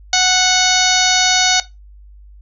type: harmonic tone with a mistuned harmonic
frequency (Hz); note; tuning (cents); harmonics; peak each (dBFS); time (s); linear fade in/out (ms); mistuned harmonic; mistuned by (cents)
740; F#5; 0; 1 / 2 / 3 / 4 / 5 / 6 / 7 / 8 / 9; -18 / -20 / -20 / -22 / -18 / -18 / -23 / -18 / -23; 0.13-1.6; 2; 3; -17
effects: noise-tail reverb RT60 0.2 s tail -17 dB re dry + added 50 Hz sine -38 dBFS peak until 2.41 s

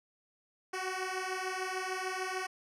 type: beating tone pair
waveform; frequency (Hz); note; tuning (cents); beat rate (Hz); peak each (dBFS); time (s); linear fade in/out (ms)
10% pulse; 370.5 / 377.2; F#4 / F#4; +2 / +33; 6.7; -29 / -29; 0.73-2.47; 10
effects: low-pass 9000 Hz 12 dB/octave

